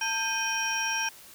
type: tone cluster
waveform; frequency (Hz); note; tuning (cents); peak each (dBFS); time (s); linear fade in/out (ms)
sine; 895 / 1585 / 2486 / 3091 / 5620; A5 / G6 / D#7 / G7 / F8; +29 / +19 / -2 / -25 / +10; -32 / -31 / -31 / -35 / -31; 0.01-1.09; 5
effects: tanh soft clip ceiling -20 dBFS + white hiss -50 dBFS RMS until 1.34 s